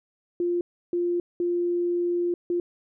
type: tone bursts at uneven times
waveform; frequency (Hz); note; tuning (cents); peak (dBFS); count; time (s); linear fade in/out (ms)
sine; 349.2; F4; 0; -22; 4; 0.4-0.61 / 0.93-1.2 / 1.4-2.34 / 2.5-2.6; 2
effects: none